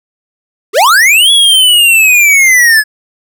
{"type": "linear two-way sweep", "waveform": "square", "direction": "up then down", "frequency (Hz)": [349.2, 3394, 1682], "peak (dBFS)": -4, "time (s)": [0.73, 2.84], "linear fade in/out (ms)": 50, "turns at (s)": 1.31, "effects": []}